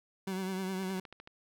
30% pulse tone with vibrato, 188.9 Hz, F#3, 36 cents sharp, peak -31 dBFS, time 0.27-1 s, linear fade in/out 5 ms, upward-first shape triangle, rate 9.7 Hz, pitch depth 51 cents each way
click train, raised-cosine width 0.3 ms, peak -32 dBFS, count 7, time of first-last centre 0.83-1.274 s, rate 13.5 Hz
effects none

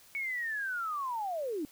sine linear sweep, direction down, 2240 to 278.7 Hz, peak -32 dBFS, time 0.15-1.65 s, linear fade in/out 0 ms, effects white hiss -58 dBFS RMS until 1.71 s

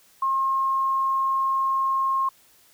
sine tone, 1072 Hz, C6, 42 cents sharp, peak -20 dBFS, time 0.22-2.29 s, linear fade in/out 5 ms, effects white hiss -57 dBFS RMS until 2.73 s

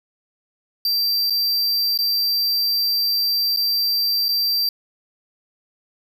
square tone with dropouts, 4699 Hz, D8, in tune, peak -18 dBFS, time 0.85-4.69 s, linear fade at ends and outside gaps 2 ms, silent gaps 1.299-1.305 / 1.976-1.988 / 3.563-3.571 / 4.284-4.289 s, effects none

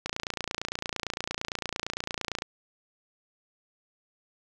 click train, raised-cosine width 0.2 ms, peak -13 dBFS, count 69, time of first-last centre 0.06-2.421 s, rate 28.8 Hz, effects none

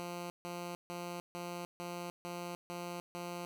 10% pulse tone bursts, 174.61 Hz, F3, in tune, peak -32 dBFS, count 8, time 0-3.45 s, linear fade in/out 0 ms, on 300 ms, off 150 ms, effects none

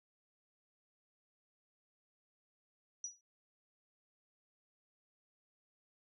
sine tone with exponential decay, 5840 Hz, F#8, 24 cents flat, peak -36 dBFS, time 3.04-3.21 s, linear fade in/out 2 ms, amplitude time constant 35 ms, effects none

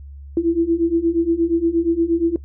sine beating tone pair, 329.6 / 338.1 Hz, E4 / E4, 0 / +44 cents, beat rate 8.5 Hz, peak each -19 / -17 dBFS, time 0.37-2.36 s, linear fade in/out 2 ms, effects noise-tail reverb RT60 0.1 s tail -19 dB re dry + added 70 Hz sine -34 dBFS peak until 2.44 s

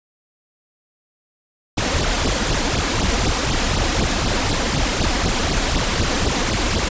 pink noise with flanger, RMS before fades -19 dBFS, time 1.77-6.89 s, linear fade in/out 10 ms, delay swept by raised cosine 0.21 to 4.21 ms, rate 4 Hz, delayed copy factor +0.95, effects resampled to 16000 Hz

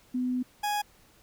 sine / 40% pulse tone pair in turn, 251.2 / 830.4 Hz, B3 / G#5, +30 / 0 cents, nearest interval octave + major sixth, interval 2070 cents, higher second, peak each -26 dBFS, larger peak neither, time 0.14-0.43 / 0.63-0.82 s, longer first, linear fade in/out 10 ms, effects pink hiss -60 dBFS RMS until 1.22 s

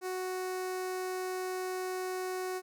sawtooth tone with notch filter, 370 Hz, F#4, in tune, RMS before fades -36 dBFS, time 0.01-2.62 s, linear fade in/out 50 ms, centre 3200 Hz, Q 1.7, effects none

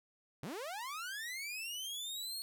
sawtooth linear sweep, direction up, 114.9 to 4356 Hz, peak -37 dBFS, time 0.43-2.42 s, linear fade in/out 0 ms, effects none

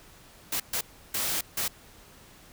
white noise bursts at uneven times, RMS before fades -29 dBFS, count 4, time 0.52-0.6 / 0.73-0.81 / 1.14-1.41 / 1.57-1.68 s, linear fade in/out 5 ms, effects pink hiss -53 dBFS RMS until 2.52 s

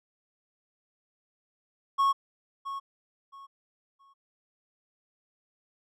triangle tone with echo, 1100 Hz, C#6, 14 cents flat, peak -19 dBFS, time 1.98-2.13 s, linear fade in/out 20 ms, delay 670 ms, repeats 3, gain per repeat -12 dB, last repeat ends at 4.14 s, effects none

